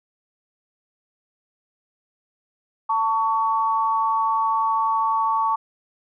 sine tone pair together, 892.1 / 1124 Hz, A5 / C#6, +24 / +24 cents, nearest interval major third, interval 400 cents, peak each -21 dBFS, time 2.89-5.56 s, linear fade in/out 10 ms, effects none

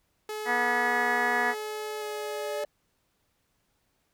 sawtooth tone with vibrato, 424.9 Hz, G#4, 40 cents sharp, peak -29 dBFS, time 0.29-2.64 s, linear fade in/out 2 ms, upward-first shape square, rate 0.87 Hz, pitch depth 10 cents each way
harmonic tone, 242.5 Hz, B3, 31 cents flat, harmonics 1 / 2 / 3 / 4 / 5 / 6 / 7 / 8 / 9, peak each -38 / -38 / -30 / -32 / -36 / -40 / -28 / -31 / -39 dBFS, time 0.45-1.55 s, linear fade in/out 50 ms
triangle tone with exponential growth, 587.3 Hz, D5, in tune, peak -28 dBFS, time 0.81-2.65 s, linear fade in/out 2 ms, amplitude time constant 400 ms
effects pink hiss -73 dBFS RMS until 4.13 s

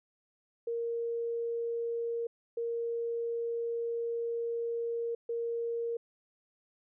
sine tone bursts at uneven times, 466.2 Hz, A#4, in tune, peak -31 dBFS, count 3, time 0.67-2.27 / 2.57-5.15 / 5.29-5.97 s, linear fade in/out 5 ms, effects none

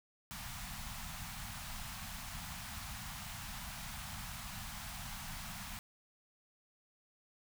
pink band-stop noise, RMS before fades -45 dBFS, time 0.31-5.79 s, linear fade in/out 0 ms, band 230 to 700 Hz, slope 48 dB/octave, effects none

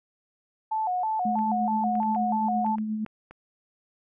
sine tone with vibrato, 798 Hz, G5, 31 cents sharp, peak -24 dBFS, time 0.71-2.76 s, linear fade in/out 10 ms, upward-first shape square, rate 3.1 Hz, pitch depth 160 cents each way
sine tone with tremolo, 215.9 Hz, A3, 33 cents flat, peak -25 dBFS, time 1.25-3.05 s, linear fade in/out 5 ms, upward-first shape sine, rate 8.5 Hz, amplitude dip 35%
clicks, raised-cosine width 0.5 ms, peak -30 dBFS, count 8, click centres 1.39 / 1.954 / 2.031 / 2.149 / 2.664 / 2.784 / 3.063 / 3.31 s
effects none

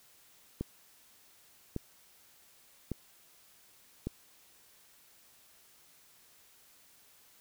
click train, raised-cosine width 3 ms, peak -21 dBFS, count 4, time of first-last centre 0.61-4.07 s, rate 0.867 Hz, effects white hiss -62 dBFS RMS until 7.4 s

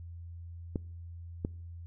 clicks, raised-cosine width 3 ms, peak -19 dBFS, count 2, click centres 0.758 / 1.449 s, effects noise-tail reverb RT60 0.6 s tail -25 dB re dry + added 85 Hz sine -42 dBFS peak until 1.86 s

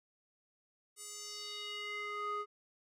square tone with band-pass filter sweep, 415.3 Hz, G#4, in tune, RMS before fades -42 dBFS, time 0.96-2.46 s, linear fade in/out 50 ms, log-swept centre 9200 to 1000 Hz, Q 2.7, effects none

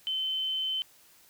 sine tone, 3068 Hz, G7, 38 cents flat, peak -28 dBFS, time 0.07-0.82 s, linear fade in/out 0 ms, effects white hiss -59 dBFS RMS until 1.29 s

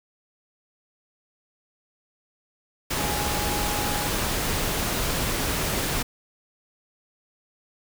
sine tone in noise, 830.6 Hz, G#5, in tune, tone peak -32 dBFS, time 2.98-4.08 s, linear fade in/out 10 ms, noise pink, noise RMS -26 dBFS, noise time 2.9-6.03 s, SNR -9 dB, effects none

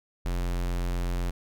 square tone, 44 Hz, F1, 14 cents sharp, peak -27 dBFS, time 0.25-1.31 s, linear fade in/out 10 ms, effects none

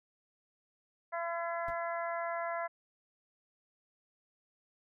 harmonic tone, 338.4 Hz, E4, 45 cents sharp, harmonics 2 / 3 / 4 / 5 / 6, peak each -36 / -40 / -42 / -44 / -46 dBFS, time 1.12-2.68 s, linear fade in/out 20 ms
brown noise with exponential decay, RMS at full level -41 dBFS, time 1.68-1.77 s, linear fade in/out 1 ms, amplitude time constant 19 ms
effects none

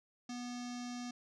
square tone with low-pass filter, 244.4 Hz, B3, 18 cents flat, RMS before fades -43 dBFS, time 0.29-1.11 s, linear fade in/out 5 ms, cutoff 5900 Hz, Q 3.5, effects none

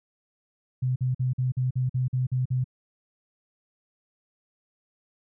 sine tone bursts, 127.6 Hz, C3, 43 cents flat, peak -22 dBFS, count 10, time 0.82-2.643 s, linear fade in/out 10 ms, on 140 ms, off 47 ms, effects none

